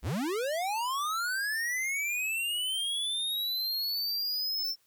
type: linear sweep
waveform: square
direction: up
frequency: 42 to 5390 Hz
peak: -30 dBFS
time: 0.02-4.76 s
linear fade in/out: 50 ms
effects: white hiss -69 dBFS RMS until 4.86 s